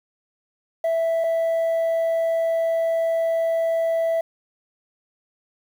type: tone pair in turn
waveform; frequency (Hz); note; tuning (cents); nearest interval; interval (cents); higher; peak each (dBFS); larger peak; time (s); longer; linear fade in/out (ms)
sine; 659.3 / 659.3; E5 / E5; 0 / 0; unison; 0; neither; -16; neither; 0.84-1.24 / 1.24-4.21; second; 5
effects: tanh soft clip ceiling -18 dBFS + 8-bit